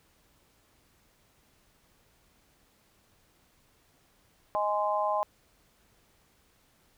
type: chord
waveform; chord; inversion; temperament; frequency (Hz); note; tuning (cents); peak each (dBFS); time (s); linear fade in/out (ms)
sine; Ab major; second; just; 623 / 830.6 / 1038.3; Eb5 / Ab5 / C6; +2 / 0 / -14; -30; 4.55-5.23; 0
effects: pink hiss -66 dBFS RMS until 6.97 s